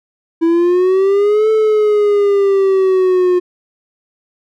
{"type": "exponential two-way sweep", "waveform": "triangle", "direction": "up then down", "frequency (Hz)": [327.5, 439.1, 357.4], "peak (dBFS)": -7, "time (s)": [0.41, 3.4], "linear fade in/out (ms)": 20, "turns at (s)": 1.5, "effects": []}